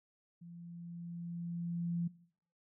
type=tone with level ramp; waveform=sine; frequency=171.2 Hz; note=F3; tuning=34 cents flat; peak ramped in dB=-49 to -32 dBFS; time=0.41-2.08 s; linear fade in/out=10 ms; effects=noise-tail reverb RT60 0.6 s tail -20 dB re dry